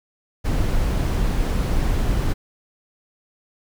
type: noise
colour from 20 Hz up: brown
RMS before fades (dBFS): -20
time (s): 0.44-2.34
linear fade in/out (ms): 20
effects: none